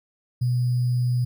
sine tone with sample-and-hold, 123.47 Hz, B2, in tune, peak -19 dBFS, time 0.41-1.25 s, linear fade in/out 10 ms, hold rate 4900 Hz, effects none

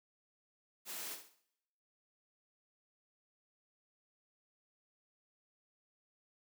white noise with echo, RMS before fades -44 dBFS, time 0.85-1.18 s, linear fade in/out 50 ms, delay 65 ms, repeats 4, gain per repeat -9 dB, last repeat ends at 1.44 s, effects noise-tail reverb RT60 0.9 s tail -22 dB re dry + high-pass 200 Hz 12 dB/octave

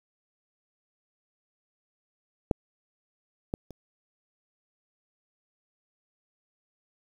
clicks, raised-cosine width 2 ms, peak -9 / -16 / -30 dBFS, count 3, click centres 2.512 / 3.539 / 3.707 s, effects 8-bit

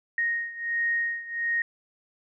sine beating tone pair, 1864.7 / 1866.1 Hz, A#6 / A#6, 0 / +1 cents, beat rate 1.4 Hz, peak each -27 / -30 dBFS, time 0.18-1.62 s, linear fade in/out 2 ms, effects none

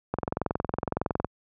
click train, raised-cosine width 1 ms, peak -12 dBFS, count 25, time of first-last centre 0.14-1.246 s, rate 21.7 Hz, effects high-pass 60 Hz 12 dB/octave

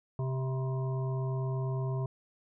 harmonic tone with a mistuned harmonic, 130.81 Hz, C3, in tune, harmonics 1 / 3 / 5 / 7 / 8, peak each -30 / -40 / -44 / -47 / -48 dBFS, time 0.19-2.06 s, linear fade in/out 2 ms, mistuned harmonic 7, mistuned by +78 cents, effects none

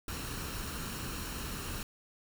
pink noise with comb filter, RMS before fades -39 dBFS, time 0.08-1.83 s, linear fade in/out 2 ms, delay 0.72 ms, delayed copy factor +0.5, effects none

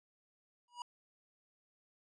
square tone with exponential growth, 967 Hz, B5, 37 cents flat, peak -38 dBFS, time 0.68-0.82 s, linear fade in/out 2 ms, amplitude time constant 29 ms, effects resampled to 22050 Hz

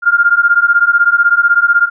sine beating tone pair, 1396.9 / 1412.9 Hz, F6 / F6, 0 / +20 cents, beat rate 16 Hz, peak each -10 dBFS, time 0.02-1.9 s, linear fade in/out 50 ms, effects none

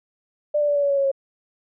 sine tone with pitch steps, 594 / 586.8 / 579.8 / 572.8 / 565.9 / 559 / 552.3 / 545.6 Hz, D5 / D5 / D5 / D5 / C#5 / C#5 / C#5 / C#5, +20 / -2 / -22 / -43 / +36 / +14 / -6 / -28 cents, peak -17 dBFS, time 0.54-1.116 s, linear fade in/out 10 ms, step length 72 ms, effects none

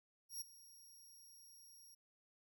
15% pulse tone with ADSR envelope, 5610 Hz, F8, 7 cents sharp, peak -36 dBFS, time 0.29-1.95 s, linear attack 120 ms, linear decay 14 ms, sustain -18 dB, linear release 10 ms, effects none

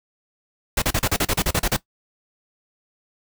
pink noise bursts, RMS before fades -20 dBFS, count 12, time 0.77-1.766 s, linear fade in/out 5 ms, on 50 ms, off 36 ms, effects noise-tail reverb RT60 0.1 s tail -17 dB re dry

